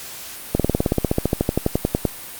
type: slowing click train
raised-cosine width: 2 ms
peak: -3 dBFS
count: 22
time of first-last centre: 0.55-2.053 s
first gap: 47 ms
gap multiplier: 1.04
effects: white hiss -35 dBFS RMS until 2.39 s + Opus 48 kbps